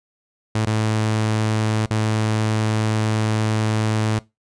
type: tone with dropouts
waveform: sawtooth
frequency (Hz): 109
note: A2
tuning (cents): -16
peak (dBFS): -14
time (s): 0.55-4.19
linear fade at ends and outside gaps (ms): 5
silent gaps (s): 0.655-0.669 / 1.86-1.905
effects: noise-tail reverb RT60 0.2 s tail -19 dB re dry + resampled to 22050 Hz